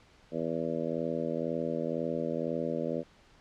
harmonic tone, 82 Hz, E2, 9 cents flat, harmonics 2 / 3 / 4 / 5 / 6 / 7 / 8, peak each -39 / -36 / -38 / -39 / -36 / -36 / -45 dBFS, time 0.31-3.04 s, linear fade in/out 50 ms, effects pink hiss -60 dBFS RMS until 3.4 s + low-pass 5000 Hz 12 dB/octave

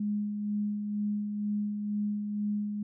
sine tone with tremolo, 207.7 Hz, G#3, in tune, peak -27 dBFS, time 0-2.83 s, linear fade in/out 5 ms, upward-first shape sine, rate 2.1 Hz, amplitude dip 40%, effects none

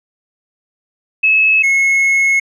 sine / triangle tone pair in turn, 2589 / 2177 Hz, E7 / C#7, -32 / -32 cents, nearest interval minor third, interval 300 cents, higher first, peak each -8 dBFS, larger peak neither, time 1.23-1.63 / 1.63-2.4 s, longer second, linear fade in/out 10 ms, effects resampled to 24000 Hz

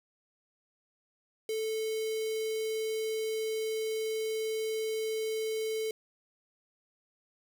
square tone with notch filter, 439.7 Hz, A4, 1 cent flat, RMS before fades -33 dBFS, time 1.49-5.91 s, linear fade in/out 2 ms, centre 1300 Hz, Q 1.5, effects none

